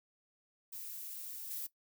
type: noise with level steps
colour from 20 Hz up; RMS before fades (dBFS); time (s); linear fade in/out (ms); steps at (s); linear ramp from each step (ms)
violet; -45 / -41; 0.72-1.67; 10; 1.5; 10
effects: noise-tail reverb RT60 0.1 s tail -17 dB re dry